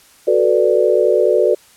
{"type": "chord", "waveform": "sine", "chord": "B minor seventh", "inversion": "second", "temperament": "equal", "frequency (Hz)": [370, 440, 493.9, 587.3], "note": ["F#4", "A4", "B4", "D5"], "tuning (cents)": [0, 0, 0, 0], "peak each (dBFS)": -16, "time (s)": [0.27, 1.55], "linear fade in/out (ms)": 10, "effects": ["white hiss -48 dBFS RMS until 1.76 s", "low-pass 12000 Hz 12 dB/octave"]}